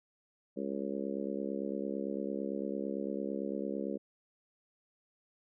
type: harmonic tone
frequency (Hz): 68.9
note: C#2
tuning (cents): -10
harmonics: 3 / 4 / 5 / 6 / 7 / 8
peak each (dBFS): -39 / -40 / -41 / -42 / -42 / -43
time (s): 0.56-3.98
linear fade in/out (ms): 20
effects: none